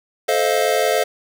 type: chord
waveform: square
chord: F dominant seventh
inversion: first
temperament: just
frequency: 436.5 / 523.8 / 628.6 / 698.5 Hz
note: A4 / C5 / Eb5 / F5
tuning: -14 / +2 / +18 / 0 cents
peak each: -22 dBFS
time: 0.28-1.04 s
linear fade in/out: 10 ms
effects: none